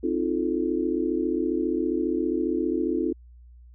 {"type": "chord", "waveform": "sine", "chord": "F dominant seventh", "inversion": "second", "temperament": "just", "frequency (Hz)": [261.9, 314.3, 349.2, 436.5], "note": ["C4", "Eb4", "F4", "A4"], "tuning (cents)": [2, 18, 0, -14], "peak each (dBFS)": [-29, -27, -27, -31], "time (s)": [0.03, 3.13], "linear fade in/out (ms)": 10, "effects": ["added 60 Hz sine -46 dBFS peak until 3.74 s"]}